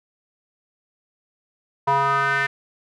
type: tone with band-pass filter sweep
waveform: square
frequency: 138.59 Hz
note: C#3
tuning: in tune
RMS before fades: -20 dBFS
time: 1.87-2.47 s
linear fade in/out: 10 ms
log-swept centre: 930 to 1800 Hz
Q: 4.5
effects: none